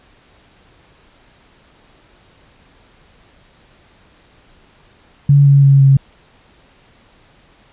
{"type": "tone with pitch steps", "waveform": "sine", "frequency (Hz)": [141.7, 139.91, 138.14, 136.4], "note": ["C#3", "C#3", "C#3", "C#3"], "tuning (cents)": [38, 16, -6, -28], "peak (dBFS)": -5, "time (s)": [5.29, 5.97], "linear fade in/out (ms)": 5, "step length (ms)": 170, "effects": ["pink hiss -50 dBFS RMS until 7.72 s", "resampled to 8000 Hz"]}